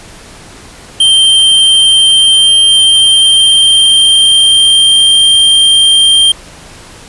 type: tone with pitch glide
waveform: square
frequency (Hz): 3144 to 3175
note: G7 to G7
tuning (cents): +4 to +21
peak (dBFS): -4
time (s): 1-6.32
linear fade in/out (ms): 5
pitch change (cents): +17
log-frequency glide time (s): 1.95-5.23
effects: pink hiss -33 dBFS RMS until 7.08 s + resampled to 24000 Hz